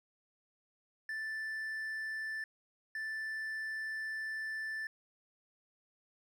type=tone bursts at uneven times; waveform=triangle; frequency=1762 Hz; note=A6; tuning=2 cents sharp; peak=-35 dBFS; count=2; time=1.09-2.44 / 2.95-4.87 s; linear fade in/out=2 ms; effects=none